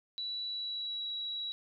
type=tone with pitch glide; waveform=sine; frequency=3938 to 3891 Hz; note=B7 to B7; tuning=-6 to -27 cents; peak=-35 dBFS; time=0.18-1.52 s; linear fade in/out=0 ms; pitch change=-21 cents; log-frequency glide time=0.46-1.05 s; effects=none